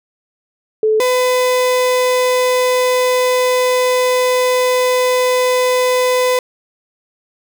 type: tone pair in turn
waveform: sine / 35% pulse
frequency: 434.3 / 503.4 Hz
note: A4 / B4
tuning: -23 / +33 cents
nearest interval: minor third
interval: 256 cents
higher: second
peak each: -10 dBFS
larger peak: neither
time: 0.83-1 / 1-6.39 s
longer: second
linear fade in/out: 2 ms
effects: none